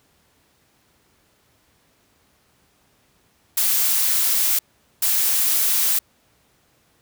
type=noise bursts at uneven times; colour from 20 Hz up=blue; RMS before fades=-19 dBFS; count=2; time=3.57-4.59 / 5.02-5.99 s; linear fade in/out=5 ms; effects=pink hiss -61 dBFS RMS until 7.01 s + high-pass 60 Hz 12 dB/octave